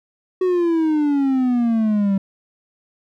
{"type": "exponential sweep", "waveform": "triangle", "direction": "down", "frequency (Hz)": [373.8, 192.6], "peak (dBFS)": -13, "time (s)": [0.41, 2.18], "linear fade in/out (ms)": 5, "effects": []}